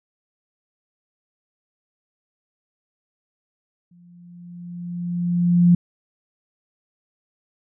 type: tone with exponential growth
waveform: sine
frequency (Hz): 174.61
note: F3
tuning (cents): 0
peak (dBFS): -9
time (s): 3.91-5.75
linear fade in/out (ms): 5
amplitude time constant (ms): 400
effects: none